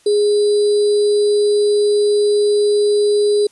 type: tone with sample-and-hold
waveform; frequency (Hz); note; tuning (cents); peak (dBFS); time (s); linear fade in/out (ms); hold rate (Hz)
sine; 413.8; G#4; -6; -11; 0.06-3.47; 5; 4410
effects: white hiss -53 dBFS RMS until 3.51 s + resampled to 24000 Hz